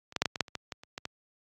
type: clicks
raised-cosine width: 0.2 ms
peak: -29 / -12 / -6 / -9 / -19 / -7 / -29 / -17 / -19 / -30 / -19 / -18 dBFS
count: 12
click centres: 0.124 / 0.163 / 0.22 / 0.257 / 0.358 / 0.407 / 0.482 / 0.553 / 0.722 / 0.835 / 0.979 / 1.054 s
effects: high-pass 80 Hz 12 dB/octave + AAC 64 kbps